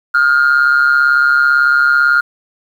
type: tone with amplitude modulation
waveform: sine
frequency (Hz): 1412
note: F6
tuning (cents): +19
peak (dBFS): -3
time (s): 0.14-2.21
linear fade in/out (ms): 10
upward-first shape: sine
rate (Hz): 138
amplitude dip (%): 75
effects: tanh soft clip ceiling -4 dBFS + 7-bit